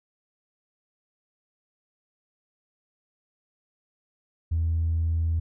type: tone with tanh clipping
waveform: triangle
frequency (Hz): 82.1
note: E2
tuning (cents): -6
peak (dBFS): -22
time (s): 4.51-5.4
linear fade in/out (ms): 10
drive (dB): 5
effects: none